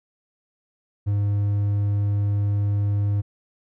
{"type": "tone", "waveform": "triangle", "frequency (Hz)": 101.9, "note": "G#2", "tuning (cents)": -32, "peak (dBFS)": -17, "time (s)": [1.06, 3.22], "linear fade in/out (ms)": 20, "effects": []}